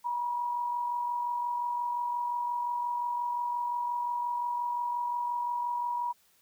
sine tone with amplitude modulation, 964 Hz, B5, 42 cents flat, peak -27 dBFS, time 0.04-6.13 s, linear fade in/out 20 ms, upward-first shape sine, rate 45.7 Hz, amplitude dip 40%, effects white hiss -66 dBFS RMS until 6.41 s

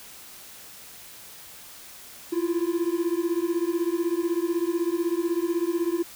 triangle beating tone pair, 333.8 / 349.8 Hz, E4 / F4, +22 / +3 cents, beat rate 16 Hz, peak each -24 dBFS, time 2.32-6.03 s, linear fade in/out 10 ms, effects white hiss -45 dBFS RMS until 6.15 s

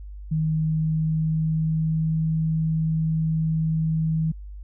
sine tone with pitch glide, 157.2 to 159.39 Hz, D#3 to D#3, +18 to +42 cents, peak -20 dBFS, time 0.31-4.32 s, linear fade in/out 10 ms, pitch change +24 cents, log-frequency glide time 0.5-2.23 s, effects added 50 Hz sine -35 dBFS peak until 4.63 s

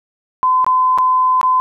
sine tone with dropouts, 1021 Hz, C6, 43 cents flat, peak -10 dBFS, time 0.43-1.6 s, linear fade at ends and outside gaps 0 ms, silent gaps 0.645-0.665 / 0.977-0.985 / 1.413-1.43 s, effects none

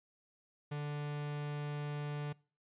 45% pulse tone, 146.83 Hz, D3, in tune, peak -37 dBFS, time 0.71-2.33 s, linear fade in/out 10 ms, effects noise-tail reverb RT60 0.4 s tail -24 dB re dry + resampled to 8000 Hz

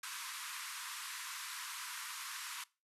pink band-pass noise, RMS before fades -45 dBFS, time 0.03-2.64 s, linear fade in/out 5 ms, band 960 to 13000 Hz, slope 96 dB/octave, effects noise-tail reverb RT60 0.3 s tail -22 dB re dry

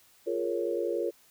sine chord, Bb minor seventh, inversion second, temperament equal, 349.2 / 415.3 / 466.2 / 554.4 Hz, F4 / Ab4 / Bb4 / Db5, 0 / 0 / 0 / 0 cents, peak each -32 / -35 / -32 / -34 dBFS, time 0.26-1.11 s, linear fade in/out 20 ms, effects white hiss -61 dBFS RMS until 1.3 s

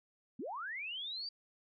sine linear sweep, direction up, 189.8 to 4725 Hz, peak -39 dBFS, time 0.39-1.29 s, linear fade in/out 5 ms, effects none

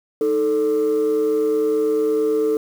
sine tone pair together, 311.1 / 440 Hz, D#4 / A4, 0 / 0 cents, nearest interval tritone, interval 600 cents, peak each -21 / -15 dBFS, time 0.21-2.57 s, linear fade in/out 2 ms, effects tanh soft clip ceiling -13 dBFS + 7-bit

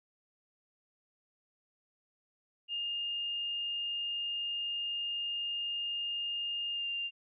sine tone with pitch glide, 2824 to 2795 Hz, F7 to F7, +19 to +1 cents, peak -33 dBFS, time 2.68-7.11 s, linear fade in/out 50 ms, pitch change -18 cents, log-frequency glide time 6.72-6.87 s, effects none

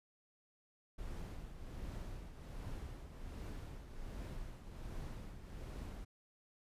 brown noise with tremolo, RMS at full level -44 dBFS, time 0.98-6.05 s, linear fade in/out 10 ms, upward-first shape triangle, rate 1.3 Hz, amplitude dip 60%, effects resampled to 32000 Hz

